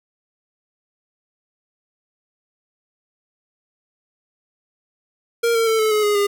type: tone with pitch steps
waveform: square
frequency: 466.2 / 455.6 / 445.1 / 435 / 425 / 415.3 / 405.9 Hz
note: A#4 / A#4 / A4 / A4 / G#4 / G#4 / G#4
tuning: 0 / -40 / +20 / -20 / +40 / 0 / -40 cents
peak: -16 dBFS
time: 5.43-6.27 s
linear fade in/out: 10 ms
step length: 120 ms
effects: none